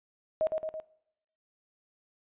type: tone with echo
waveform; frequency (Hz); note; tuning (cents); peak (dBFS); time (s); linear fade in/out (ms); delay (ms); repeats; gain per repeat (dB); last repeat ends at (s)
sine; 631; D#5; +24; -24; 0.41-0.47; 0; 110; 3; -4; 0.8
effects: noise-tail reverb RT60 0.8 s tail -21 dB re dry + resampled to 8000 Hz